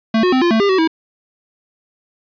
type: tone with pitch steps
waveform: square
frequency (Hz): 223.1 / 363.8 / 258.8 / 346.5 / 222.4 / 401.4 / 377.3 / 323.1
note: A3 / F#4 / C4 / F4 / A3 / G4 / F#4 / E4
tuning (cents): +24 / -29 / -19 / -14 / +19 / +41 / +34 / -35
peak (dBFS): -12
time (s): 0.14-0.876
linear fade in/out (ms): 5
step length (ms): 92
effects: resampled to 11025 Hz + 7-bit